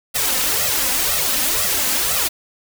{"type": "noise with flanger", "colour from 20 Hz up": "white", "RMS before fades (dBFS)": -19, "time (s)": [0.14, 2.29], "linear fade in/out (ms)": 20, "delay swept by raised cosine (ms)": [1.5, 4], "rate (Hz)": 2, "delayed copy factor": 0.95, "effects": []}